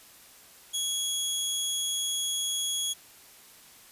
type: tone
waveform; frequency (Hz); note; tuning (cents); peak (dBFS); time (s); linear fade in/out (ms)
20% pulse; 3334; G#7; +6; -22; 0.73-2.94; 20
effects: white hiss -53 dBFS RMS until 3.91 s + resampled to 32000 Hz